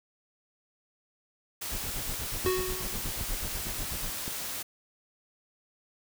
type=noise; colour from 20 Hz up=white; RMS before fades=-36 dBFS; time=1.61-4.63 s; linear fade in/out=10 ms
type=noise with tremolo; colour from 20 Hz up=brown; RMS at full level=-34 dBFS; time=1.71-4.12 s; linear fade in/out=5 ms; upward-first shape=sine; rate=8.2 Hz; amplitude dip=100%
type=click train; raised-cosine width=3 ms; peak=-25 dBFS; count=4; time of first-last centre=2.45-4.279 s; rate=1.64 Hz
type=tone with exponential decay; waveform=square; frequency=370 Hz; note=F#4; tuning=in tune; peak=-24 dBFS; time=2.46-3.2 s; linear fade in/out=1 ms; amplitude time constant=160 ms
effects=none